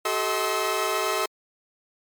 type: tone cluster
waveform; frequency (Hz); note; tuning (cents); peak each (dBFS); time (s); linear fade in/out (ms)
sawtooth; 381.7 / 434.9 / 634 / 1050 / 1297; G4 / A4 / D#5 / C6 / E6; -46 / -20 / +32 / +6 / -28; -26; 0.05-1.26; 5
effects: MP3 96 kbps